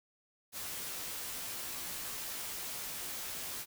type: noise with comb filter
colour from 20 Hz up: white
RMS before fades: -41 dBFS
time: 0.52-3.66 s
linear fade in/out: 50 ms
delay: 15 ms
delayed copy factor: -0.55
effects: none